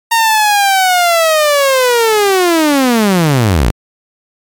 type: linear sweep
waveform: sawtooth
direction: down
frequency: 927 to 46.25 Hz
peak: -4 dBFS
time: 0.11-3.71 s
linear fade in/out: 10 ms
effects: MP3 96 kbps